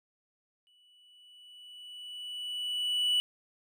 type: tone with exponential growth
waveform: triangle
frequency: 2957 Hz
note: F#7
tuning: 2 cents flat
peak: -22 dBFS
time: 0.67-3.2 s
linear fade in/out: 0 ms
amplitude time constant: 550 ms
effects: none